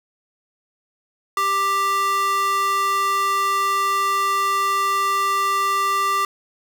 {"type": "tone with high-pass filter", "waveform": "square", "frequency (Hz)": 393.5, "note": "G4", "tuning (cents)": 7, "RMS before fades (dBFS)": -20, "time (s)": [1.37, 6.25], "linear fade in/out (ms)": 2, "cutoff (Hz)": 1000, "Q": 4.4, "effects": []}